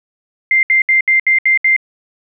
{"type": "tone bursts", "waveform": "sine", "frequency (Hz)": 2093, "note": "C7", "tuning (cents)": 0, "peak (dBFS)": -8, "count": 7, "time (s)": [0.51, 1.764], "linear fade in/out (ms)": 2, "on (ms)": 120, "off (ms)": 69, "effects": []}